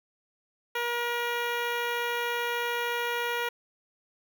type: tone with notch filter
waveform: 10% pulse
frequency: 476.7 Hz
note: A#4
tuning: 39 cents sharp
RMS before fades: -30 dBFS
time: 0.75-3.49 s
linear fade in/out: 5 ms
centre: 8000 Hz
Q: 0.71
effects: none